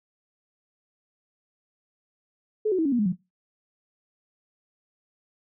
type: tone with pitch steps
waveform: sine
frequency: 430 / 372.2 / 322.1 / 278.8 / 241.3 / 208.9 / 180.79 Hz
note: A4 / F#4 / E4 / C#4 / B3 / G#3 / F#3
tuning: -40 / +10 / -40 / +10 / -40 / +10 / -40 cents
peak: -20 dBFS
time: 2.65-3.126 s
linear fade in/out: 10 ms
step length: 68 ms
effects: noise-tail reverb RT60 0.2 s tail -17 dB re dry